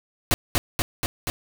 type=noise with echo; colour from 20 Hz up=pink; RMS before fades=-19 dBFS; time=0.31-0.34 s; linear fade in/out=0 ms; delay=240 ms; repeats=4; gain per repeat=-2 dB; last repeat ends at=1.3 s; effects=none